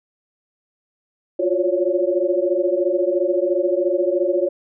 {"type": "tone cluster", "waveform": "sine", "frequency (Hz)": [347.5, 361.6, 547, 570], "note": ["F4", "F#4", "C#5", "C#5"], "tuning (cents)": [-9, -40, -23, 48], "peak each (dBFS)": -22, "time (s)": [1.39, 4.49], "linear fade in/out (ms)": 10, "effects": []}